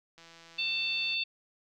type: click train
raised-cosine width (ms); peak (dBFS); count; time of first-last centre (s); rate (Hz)
0.2; -36; 160; 0.18-1.138; 166
type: harmonic tone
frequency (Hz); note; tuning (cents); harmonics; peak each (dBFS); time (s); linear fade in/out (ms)
891; A5; +22; 3 / 4 / 5; -31 / -34 / -36; 0.58-1.24; 10
effects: none